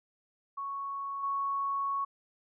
sine tone with level steps, 1108.7 Hz, C#6, in tune, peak -34 / -29 dBFS, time 0.57-2.05 s, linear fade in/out 10 ms, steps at 1.23 s, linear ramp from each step 5 ms, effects none

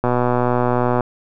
click train, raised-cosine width 1 ms, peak -4 dBFS, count 120, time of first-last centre 0.04-1.007 s, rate 123 Hz, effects none

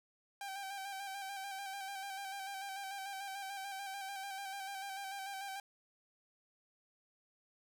sawtooth tone with vibrato, 784 Hz, G5, in tune, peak -38 dBFS, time 0.41-5.6 s, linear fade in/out 2 ms, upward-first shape square, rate 6.8 Hz, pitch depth 31 cents each way, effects none

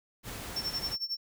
pink noise, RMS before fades -41 dBFS, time 0.23-0.97 s, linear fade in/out 50 ms
triangle tone with tremolo, 5420 Hz, E8, 47 cents sharp, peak -28 dBFS, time 0.56-1.17 s, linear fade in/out 5 ms, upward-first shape sine, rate 11 Hz, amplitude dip 90%
effects none

